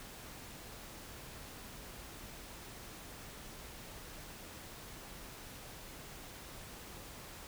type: silence
effects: pink hiss -50 dBFS RMS until 7.47 s